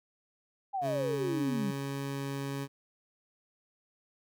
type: exponential sweep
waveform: sine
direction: down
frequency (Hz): 817 to 185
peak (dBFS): -30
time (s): 0.73-1.72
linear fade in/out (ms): 20
type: tone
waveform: 20% pulse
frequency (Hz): 138.59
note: C#3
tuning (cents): 0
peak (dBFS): -29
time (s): 0.81-2.68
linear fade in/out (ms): 50
effects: none